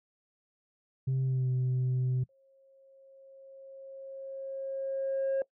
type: tone with pitch glide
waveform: sine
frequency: 132 to 127.58 Hz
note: C3 to C3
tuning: +16 to -43 cents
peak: -24 dBFS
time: 1.07-2.24 s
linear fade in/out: 10 ms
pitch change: -59 cents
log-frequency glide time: 1.23-1.5 s
type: tone with exponential growth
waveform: sine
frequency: 540 Hz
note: C#5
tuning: 45 cents flat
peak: -23 dBFS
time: 2.29-5.42 s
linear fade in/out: 2 ms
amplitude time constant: 680 ms
effects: noise-tail reverb RT60 0.1 s tail -22 dB re dry + tanh soft clip ceiling -25 dBFS